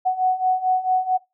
sine beating tone pair, 740 / 744.5 Hz, F#5 / F#5, 0 / +11 cents, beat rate 4.5 Hz, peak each -22 / -19 dBFS, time 0.05-1.18 s, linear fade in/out 20 ms, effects noise-tail reverb RT60 0.2 s tail -21 dB re dry

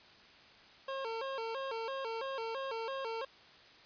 25% pulse tone with vibrato, 493.9 Hz, B4, in tune, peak -33 dBFS, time 0.88-3.25 s, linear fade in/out 5 ms, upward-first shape square, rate 3 Hz, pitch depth 150 cents each way, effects white hiss -58 dBFS RMS until 3.85 s + resampled to 11025 Hz

